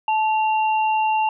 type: tone pair together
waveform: sine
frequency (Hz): 870 / 2762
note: A5 / F7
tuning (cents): -20 / -20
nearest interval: octave + minor sixth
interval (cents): 2000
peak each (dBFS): -17 / -28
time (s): 0.08-1.29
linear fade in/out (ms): 2
effects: none